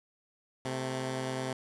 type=tone pair together; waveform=10% pulse; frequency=130.14 / 220 Hz; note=C3 / A3; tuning=-9 / 0 cents; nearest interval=major sixth; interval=909 cents; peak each=-25 / -33 dBFS; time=0.65-1.53 s; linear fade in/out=2 ms; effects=resampled to 24000 Hz